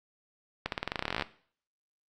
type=accelerating click train; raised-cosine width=0.3 ms; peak=-14 dBFS; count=19; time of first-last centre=0.66-1.223 s; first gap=62 ms; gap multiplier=0.91; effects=noise-tail reverb RT60 0.5 s tail -17 dB re dry + Opus 48 kbps